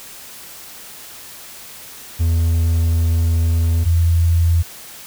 triangle / sine tone pair in turn, 83 / 84.3 Hz, E2 / E2, +12 / +39 cents, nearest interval unison, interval 27 cents, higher second, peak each -11 dBFS, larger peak neither, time 2.19-3.85 / 3.85-4.63 s, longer first, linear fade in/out 20 ms, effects white hiss -37 dBFS RMS until 5.06 s

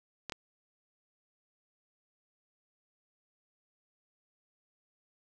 clicks, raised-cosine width 0.2 ms, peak -20 dBFS, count 2, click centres 0.297 / 0.322 s, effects none

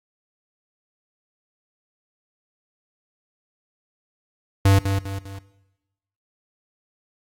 square tone with echo, 98 Hz, G2, in tune, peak -13 dBFS, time 4.65-4.79 s, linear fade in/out 5 ms, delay 200 ms, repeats 3, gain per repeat -7 dB, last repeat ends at 5.39 s, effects noise-tail reverb RT60 1.0 s tail -17 dB re dry + AAC 48 kbps

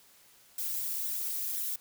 violet noise with flanger, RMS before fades -34 dBFS, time 0.58-1.76 s, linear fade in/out 5 ms, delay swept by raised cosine 0.53 to 4.53 ms, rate 2 Hz, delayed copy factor +0.85, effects white hiss -60 dBFS RMS until 1.8 s

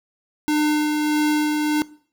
square tone with tremolo, 301.4 Hz, D4, 45 cents sharp, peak -17 dBFS, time 0.48-1.82 s, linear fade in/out 0 ms, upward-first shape sine, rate 1.6 Hz, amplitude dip 30%, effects noise-tail reverb RT60 0.5 s tail -20 dB re dry

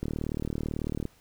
click train, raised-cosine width 3 ms, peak -18 dBFS, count 40, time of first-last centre 0.03-1.054 s, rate 38.1 Hz, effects pink hiss -61 dBFS RMS until 1.2 s

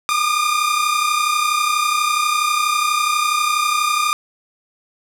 sawtooth tone pair together, 1194.8 / 1227 Hz, D6 / D#6, +29 / -25 cents, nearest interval unison, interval 46 cents, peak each -15 dBFS, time 0.09-4.13 s, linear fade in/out 0 ms, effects low-pass 12000 Hz 12 dB/octave + 7-bit

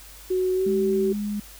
sine tone with pitch glide, 370 to 383.7 Hz, F#4 to G4, 0 to -37 cents, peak -20 dBFS, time 0.3-1.13 s, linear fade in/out 10 ms, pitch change +63 cents, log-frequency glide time 0.55-0.67 s
sine tone, 207.2 Hz, G#3, 4 cents flat, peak -25 dBFS, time 0.66-1.4 s, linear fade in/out 5 ms
effects added 50 Hz sine -47 dBFS peak until 1.59 s + white hiss -46 dBFS RMS until 1.59 s

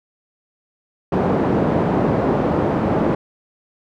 pink band-pass noise, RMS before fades -18 dBFS, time 1.12-3.15 s, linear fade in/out 5 ms, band 160 to 690 Hz, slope 12 dB/octave, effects none

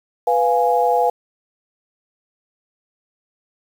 sine chord, F diminished, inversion second, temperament equal, 493.9 / 698.5 / 830.6 Hz, Cb5 / F5 / Ab5, 0 / 0 / 0 cents, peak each -18 dBFS, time 0.27-1.1 s, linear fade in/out 5 ms, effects 7-bit

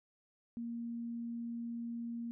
sine tone, 234.1 Hz, A#3, 8 cents sharp, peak -38 dBFS, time 0.57-2.31 s, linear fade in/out 0 ms, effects none

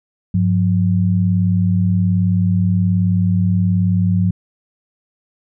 sine tone pair together, 100.3 / 179.07 Hz, G2 / F3, +40 / +44 cents, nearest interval minor seventh, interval 1004 cents, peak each -15 dBFS, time 0.34-4.31 s, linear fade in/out 5 ms, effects none

